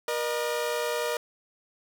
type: tone pair together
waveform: sawtooth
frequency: 476.3 / 608 Hz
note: A#4 / D#5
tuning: +37 / -40 cents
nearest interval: major third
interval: 423 cents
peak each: -25 / -27 dBFS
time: 0.08-1.17 s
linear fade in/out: 2 ms
effects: none